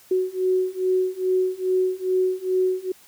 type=beating tone pair; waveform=sine; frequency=370 / 372.4 Hz; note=F#4 / F#4; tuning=0 / +11 cents; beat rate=2.4 Hz; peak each=-23 / -22 dBFS; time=0.11-2.92 s; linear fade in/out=5 ms; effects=white hiss -52 dBFS RMS until 3.07 s